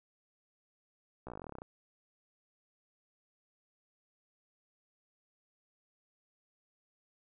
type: slowing click train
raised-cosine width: 1 ms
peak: -30 dBFS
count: 16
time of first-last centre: 1.27-1.619 s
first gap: 15 ms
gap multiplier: 1.06
effects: none